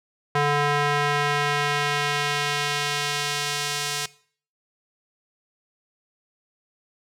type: tone with band-pass filter sweep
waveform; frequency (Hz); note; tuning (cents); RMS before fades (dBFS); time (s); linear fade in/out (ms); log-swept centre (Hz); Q
square; 145.5; D3; -16; -24; 0.35-4.06; 5; 1200 to 5700; 0.72
effects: noise-tail reverb RT60 0.5 s tail -20 dB re dry